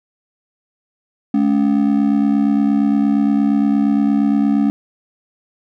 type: ring-modulated tone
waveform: triangle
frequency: 246.9 Hz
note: B3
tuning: in tune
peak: -7 dBFS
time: 1.34-4.7 s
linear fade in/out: 0 ms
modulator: 34.3 Hz
effects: none